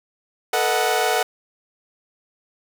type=chord; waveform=sawtooth; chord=B dominant seventh; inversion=third; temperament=equal with one note detuned; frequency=440 / 486.8 / 622.3 / 740 Hz; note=A4 / B4 / D#5 / F#5; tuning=0 / -25 / 0 / 0 cents; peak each=-20 / -22 / -23 / -17 dBFS; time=0.53-1.23 s; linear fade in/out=5 ms; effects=none

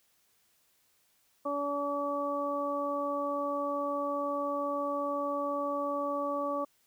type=harmonic tone; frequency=285.9 Hz; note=D4; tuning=46 cents flat; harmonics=1 / 2 / 3 / 4; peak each=-37 / -33 / -42 / -34 dBFS; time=1.45-6.65 s; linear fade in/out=10 ms; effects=white hiss -70 dBFS RMS until 6.86 s

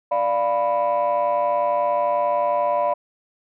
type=chord; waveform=sine; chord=B diminished; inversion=first; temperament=equal; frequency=587.3 / 698.5 / 987.8 Hz; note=D5 / F5 / B5; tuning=0 / 0 / 0 cents; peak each=-20 / -22 / -21 dBFS; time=0.11-2.94 s; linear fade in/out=10 ms; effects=tanh soft clip ceiling -13 dBFS

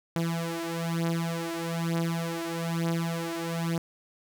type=beating tone pair; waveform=sawtooth; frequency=166.3 / 167.4 Hz; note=E3 / E3; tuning=+16 / +27 cents; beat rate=1.1 Hz; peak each=-27 dBFS; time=0.16-3.78 s; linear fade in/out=0 ms; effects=none

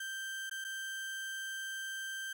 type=tone with dropouts; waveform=35% pulse; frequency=1568 Hz; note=G6; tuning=in tune; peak=-37 dBFS; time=0-2.33 s; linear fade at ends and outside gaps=5 ms; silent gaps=0.497-0.511 / 0.643-0.647 s; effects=none

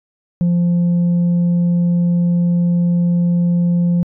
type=tone; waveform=sine; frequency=173.9 Hz; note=F3; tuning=7 cents flat; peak=-9 dBFS; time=0.41-4.03 s; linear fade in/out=0 ms; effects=tanh soft clip ceiling -11 dBFS

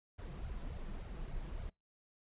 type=noise with flanger; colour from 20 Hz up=brown; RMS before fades=-43 dBFS; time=0.18-1.7 s; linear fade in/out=10 ms; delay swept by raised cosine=1.3 to 6.1 ms; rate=3.5 Hz; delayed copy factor=+0.7; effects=noise-tail reverb RT60 0.2 s tail -24 dB re dry + resampled to 8000 Hz

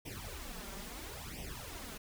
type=noise with flanger; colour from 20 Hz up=pink; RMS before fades=-45 dBFS; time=0.05-1.98 s; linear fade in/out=10 ms; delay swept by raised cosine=0.35 to 5.15 ms; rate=0.74 Hz; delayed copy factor=+0.85; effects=none

